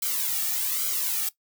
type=noise with flanger; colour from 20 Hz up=blue; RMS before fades=-27 dBFS; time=0.02-1.29 s; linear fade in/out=5 ms; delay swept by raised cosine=1.1 to 1.98 ms; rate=1.2 Hz; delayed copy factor=-0.9; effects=noise-tail reverb RT60 0.1 s tail -17 dB re dry

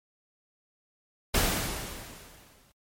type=noise with exponential decay; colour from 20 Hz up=pink; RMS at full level=-23 dBFS; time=1.34-2.72 s; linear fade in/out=5 ms; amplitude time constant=300 ms; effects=MP3 64 kbps

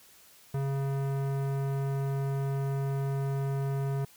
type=tone with tanh clipping; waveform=sine; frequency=137.4 Hz; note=C#3; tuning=15 cents flat; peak=-30 dBFS; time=0.54-4.05 s; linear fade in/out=5 ms; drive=18 dB; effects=white hiss -57 dBFS RMS until 4.16 s

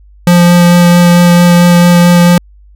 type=tone with vibrato; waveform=square; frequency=174.61 Hz; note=F3; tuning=in tune; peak=-3 dBFS; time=0.27-2.38 s; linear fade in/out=2 ms; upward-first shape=sine; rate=4.5 Hz; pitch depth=9 cents each way; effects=added 50 Hz sine -36 dBFS peak until 2.75 s

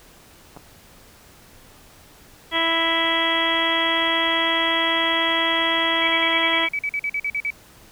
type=clicks; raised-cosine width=1 ms; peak=-26 dBFS; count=2; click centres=0.565 / 0.572 s
type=harmonic tone; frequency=329.6 Hz; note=E4; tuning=in tune; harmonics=1 / 2 / 3 / 4 / 5 / 6 / 7 / 8 / 9 / 10; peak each=-29 / -28 / -26 / -30 / -34 / -23 / -34 / -33 / -34 / -23 dBFS; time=2.51-6.69 s; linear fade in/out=50 ms
type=tone bursts; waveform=sine; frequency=2290 Hz; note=D7; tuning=44 cents flat; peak=-21 dBFS; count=15; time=6.02-7.504 s; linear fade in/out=2 ms; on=56 ms; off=46 ms
effects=pink hiss -49 dBFS RMS until 7.91 s

